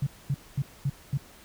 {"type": "tone bursts", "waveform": "sine", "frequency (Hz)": 138.59, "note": "C#3", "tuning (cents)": 0, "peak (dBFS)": -23, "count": 5, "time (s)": [0.02, 1.175], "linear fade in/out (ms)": 5, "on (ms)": 47, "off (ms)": 230, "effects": ["pink hiss -52 dBFS RMS until 1.44 s"]}